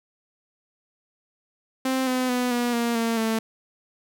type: tone with pitch steps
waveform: sawtooth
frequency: 261.6 / 254.7 / 248.1 / 241.6 / 235.2 / 229.1 / 223 Hz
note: C4 / C4 / B3 / B3 / A#3 / A#3 / A3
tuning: 0 / -46 / +8 / -38 / +16 / -30 / +23 cents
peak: -18 dBFS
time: 1.85-3.39 s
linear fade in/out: 5 ms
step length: 220 ms
effects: none